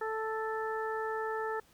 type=harmonic tone; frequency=440 Hz; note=A4; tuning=in tune; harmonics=1 / 2 / 3 / 4; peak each=-35 / -38 / -40 / -41 dBFS; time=0.01-1.6 s; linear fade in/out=5 ms; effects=pink hiss -64 dBFS RMS until 1.73 s